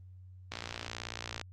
click train, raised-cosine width 0.2 ms, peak -20 dBFS, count 53, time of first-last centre 0.52-1.413 s, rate 58.2 Hz, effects added 92 Hz sine -49 dBFS peak until 1.52 s + Opus 24 kbps

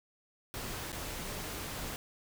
pink noise with dropouts, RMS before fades -40 dBFS, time 0.54-1.96 s, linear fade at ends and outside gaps 0 ms, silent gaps 0.919-0.928 s, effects none

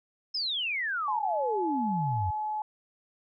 sine exponential sweep, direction down, 5310 to 84.8 Hz, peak -28 dBFS, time 0.34-2.31 s, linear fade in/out 10 ms
sine tone, 854 Hz, G#5, 48 cents sharp, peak -29 dBFS, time 1.08-2.62 s, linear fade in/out 2 ms
effects none

